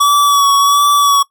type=tone with vibrato; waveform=square; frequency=1138 Hz; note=C#6; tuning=45 cents sharp; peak=-8 dBFS; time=0-1.23 s; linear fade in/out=10 ms; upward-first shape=sine; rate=1.4 Hz; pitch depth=28 cents each way; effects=noise-tail reverb RT60 0.1 s tail -20 dB re dry